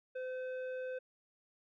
sine tone with hard clipping, 512 Hz, C5, 38 cents flat, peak -40 dBFS, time 0.15-0.99 s, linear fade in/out 10 ms, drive 10 dB, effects low-pass 3000 Hz 12 dB/octave

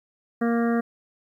harmonic tone, 233.5 Hz, A#3, 3 cents sharp, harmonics 1 / 2 / 3 / 5 / 6 / 7 / 8, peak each -21 / -27 / -31 / -35 / -37 / -38 / -39 dBFS, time 0.41-0.81 s, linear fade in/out 10 ms, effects 10-bit

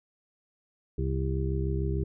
harmonic tone, 66.7 Hz, C2, 34 cents sharp, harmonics 1 / 2 / 3 / 5 / 6, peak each -29 / -31 / -38 / -37 / -35 dBFS, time 0.98-2.04 s, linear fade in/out 5 ms, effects none

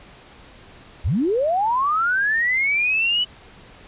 sine linear sweep, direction up, 47.55 to 2988 Hz, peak -17 dBFS, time 1.04-3.25 s, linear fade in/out 20 ms, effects pink hiss -46 dBFS RMS until 3.87 s + resampled to 8000 Hz

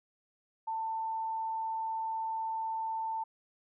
sine tone, 892 Hz, A5, 23 cents sharp, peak -32 dBFS, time 0.67-3.24 s, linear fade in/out 10 ms, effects none

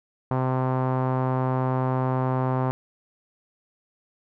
sawtooth tone with low-pass filter, 129.4 Hz, C3, 19 cents flat, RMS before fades -24 dBFS, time 0.31-2.71 s, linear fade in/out 0 ms, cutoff 1000 Hz, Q 2.3, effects none

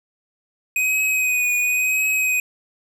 square tone with vibrato, 2505 Hz, D#7, 11 cents sharp, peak -18 dBFS, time 0.76-2.4 s, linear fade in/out 2 ms, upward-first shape triangle, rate 0.95 Hz, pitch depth 35 cents each way, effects none

